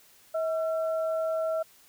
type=tone pair together; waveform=sine; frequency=643 / 1351.9 Hz; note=E5 / E6; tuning=-43 / +43 cents; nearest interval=octave + minor second; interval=1286 cents; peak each=-26 / -38 dBFS; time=0.34-1.63 s; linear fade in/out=10 ms; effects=white hiss -58 dBFS RMS until 1.88 s